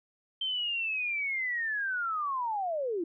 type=linear sweep; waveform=sine; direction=down; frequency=3136 to 317.4 Hz; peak=-29 dBFS; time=0.41-3.04 s; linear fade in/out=5 ms; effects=none